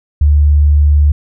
sine tone, 73.5 Hz, D2, 2 cents sharp, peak -5 dBFS, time 0.21-1.12 s, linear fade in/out 5 ms, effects none

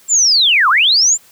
sine linear two-way sweep, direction down then up, 7459 to 994 to 7459 Hz, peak -8 dBFS, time 0.08-1.18 s, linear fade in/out 50 ms, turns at 0.69 s, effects white hiss -47 dBFS RMS until 1.31 s + high-pass 60 Hz 12 dB/octave

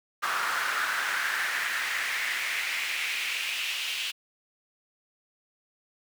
brown noise with high-pass filter sweep, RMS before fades -30 dBFS, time 0.22-4.12 s, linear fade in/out 20 ms, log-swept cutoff 1300 to 2900 Hz, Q 3.4, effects none

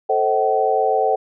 sine chord, A diminished seventh, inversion none, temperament just, 440 / 528 / 633.6 / 760.3 Hz, A4 / C5 / Eb5 / Gb5, 0 / +16 / +31 / +47 cents, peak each -20 / -22 / -24 / -18 dBFS, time 0.09-1.16 s, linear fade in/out 10 ms, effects none

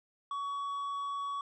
triangle tone with hard clipping, 1126 Hz, C#6, 27 cents sharp, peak -35 dBFS, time 0.31-1.41 s, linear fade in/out 2 ms, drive 7 dB, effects resampled to 22050 Hz

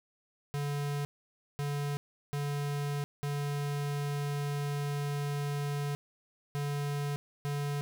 square tone bursts at uneven times, 144 Hz, D3, 34 cents flat, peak -32 dBFS, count 6, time 0.54-1.05 / 1.59-1.97 / 2.33-3.04 / 3.23-5.95 / 6.55-7.16 / 7.45-7.81 s, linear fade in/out 0 ms, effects none

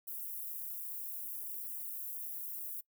white high-pass noise, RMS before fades -42 dBFS, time 0.07-2.81 s, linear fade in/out 10 ms, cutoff 12000 Hz, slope 24 dB/octave, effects noise-tail reverb RT60 0.1 s tail -21 dB re dry

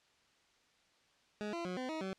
20% pulse tone with pitch steps, 209.6 / 340.1 / 181.6 / 255.6 / 316.8 / 190.6 Hz, G#3 / F4 / F#3 / C4 / D#4 / G3, +16 / -46 / -32 / -40 / +31 / -48 cents, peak -33 dBFS, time 1.41-2.13 s, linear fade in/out 0 ms, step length 120 ms, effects white hiss -70 dBFS RMS until 2.18 s + low-pass 5000 Hz 12 dB/octave

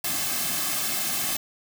white noise with comb filter, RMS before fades -27 dBFS, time 0.04-1.37 s, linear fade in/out 5 ms, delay 2.1 ms, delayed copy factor -0.9, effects none

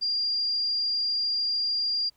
sine tone, 4791 Hz, D8, 34 cents sharp, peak -24 dBFS, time 0.01-2.1 s, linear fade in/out 20 ms, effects pink hiss -68 dBFS RMS until 2.16 s

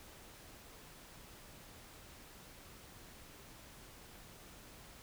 silence, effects pink hiss -56 dBFS RMS until 5.02 s

